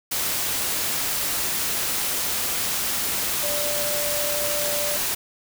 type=tone in noise; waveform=sine; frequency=587.3 Hz; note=D5; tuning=in tune; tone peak=-28 dBFS; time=3.43-4.97 s; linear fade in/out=10 ms; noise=white; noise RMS=-25 dBFS; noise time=0.11-5.15 s; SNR=-6 dB; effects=none